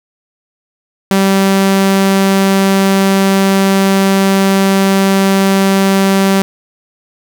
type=tone; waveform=sawtooth; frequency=194.2 Hz; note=G3; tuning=16 cents flat; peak=-4 dBFS; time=1.11-6.42 s; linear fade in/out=0 ms; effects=none